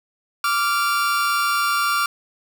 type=tone pair together; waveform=40% pulse; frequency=1167.2 / 1388 Hz; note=D6 / F6; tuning=-11 / -11 cents; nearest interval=minor third; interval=300 cents; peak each=-20 dBFS; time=0.44-2.06 s; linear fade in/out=2 ms; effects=none